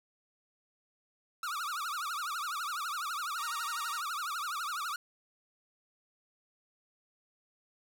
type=tone with vibrato; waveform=45% pulse; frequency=1280 Hz; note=D#6; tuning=49 cents sharp; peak=-34 dBFS; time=1.43-4.96 s; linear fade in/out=2 ms; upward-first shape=triangle; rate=12 Hz; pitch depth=250 cents each way
type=tone; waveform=5% pulse; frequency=932.3 Hz; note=A#5; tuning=in tune; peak=-31 dBFS; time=3.36-4.02 s; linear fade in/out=50 ms
effects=none